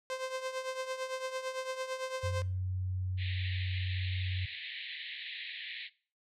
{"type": "tone with tremolo", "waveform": "sawtooth", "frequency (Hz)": 520, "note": "C5", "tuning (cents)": -11, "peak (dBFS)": -29, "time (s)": [0.1, 2.42], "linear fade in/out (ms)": 0, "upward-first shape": "triangle", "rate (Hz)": 8.9, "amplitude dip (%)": 75}
{"type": "tone", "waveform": "sine", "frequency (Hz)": 92.5, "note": "F#2", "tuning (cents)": 0, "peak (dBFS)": -32, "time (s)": [2.23, 4.46], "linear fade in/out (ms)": 10}
{"type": "band-pass noise", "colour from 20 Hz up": "pink", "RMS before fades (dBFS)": -43, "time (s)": [3.17, 5.9], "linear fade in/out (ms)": 50, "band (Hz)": [1800, 4100], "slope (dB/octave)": 96}
{"effects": ["noise-tail reverb RT60 0.4 s tail -20 dB re dry", "low-pass 8000 Hz 12 dB/octave"]}